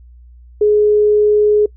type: tone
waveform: sine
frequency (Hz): 419.6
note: G#4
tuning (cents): +18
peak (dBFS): -8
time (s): 0.61-1.66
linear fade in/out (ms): 5
effects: noise-tail reverb RT60 0.1 s tail -23 dB re dry + added 60 Hz sine -38 dBFS peak until 1.76 s